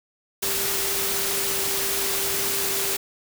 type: tone in noise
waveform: sine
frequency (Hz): 393.4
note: G4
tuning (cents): +6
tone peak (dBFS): -33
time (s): 0.42-2.97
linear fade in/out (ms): 10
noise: white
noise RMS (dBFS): -25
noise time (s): 0.42-2.97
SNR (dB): -11
effects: none